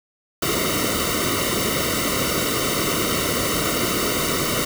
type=noise with comb filter; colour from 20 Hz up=pink; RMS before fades=-22 dBFS; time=0.42-4.65 s; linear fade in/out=5 ms; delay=1.2 ms; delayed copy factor=-0.95; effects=none